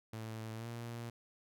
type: tone with pitch glide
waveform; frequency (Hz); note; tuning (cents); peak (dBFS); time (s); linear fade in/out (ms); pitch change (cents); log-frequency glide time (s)
sawtooth; 111.2 to 117.34; A2 to A#2; +19 to +12; -38; 0.13-1.1; 5; +93; 0.56-0.67
effects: none